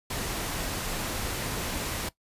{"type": "noise", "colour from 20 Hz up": "pink", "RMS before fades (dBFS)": -32, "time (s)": [0.1, 2.09], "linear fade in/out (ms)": 5, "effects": ["noise-tail reverb RT60 0.1 s tail -18 dB re dry", "resampled to 32000 Hz"]}